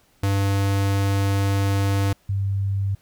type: tone pair in turn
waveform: square / sine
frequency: 98.8 / 98.38 Hz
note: G2 / G2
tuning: +14 / +7 cents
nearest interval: unison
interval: 7 cents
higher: first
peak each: -19 / -20 dBFS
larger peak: first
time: 0.23-2.13 / 2.29-2.95 s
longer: first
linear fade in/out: 5 ms
effects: pink hiss -60 dBFS RMS until 3.01 s